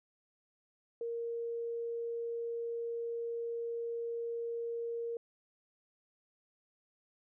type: tone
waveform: sine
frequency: 466.2 Hz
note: A#4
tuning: in tune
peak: -35 dBFS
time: 1.01-5.17 s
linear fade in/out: 2 ms
effects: none